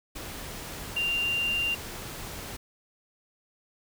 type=tone in noise; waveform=sine; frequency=2783 Hz; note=F7; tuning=7 cents flat; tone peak=-25 dBFS; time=0.96-1.75 s; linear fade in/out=10 ms; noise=pink; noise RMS=-39 dBFS; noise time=0.15-2.57 s; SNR=+11 dB; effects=none